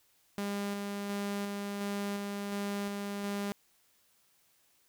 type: tone with tremolo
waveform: sawtooth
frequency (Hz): 201.8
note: G#3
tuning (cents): -49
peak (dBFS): -29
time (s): 0.38-3.52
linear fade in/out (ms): 0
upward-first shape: square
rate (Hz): 1.4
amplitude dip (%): 25
effects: white hiss -69 dBFS RMS until 4.88 s